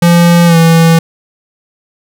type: tone with pitch glide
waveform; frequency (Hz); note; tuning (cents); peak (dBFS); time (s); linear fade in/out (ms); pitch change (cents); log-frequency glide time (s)
square; 171.8 to 164.99; F3 to E3; -28 to +2; -4; 0.02-0.99; 5; -70; 0.46-0.57
effects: none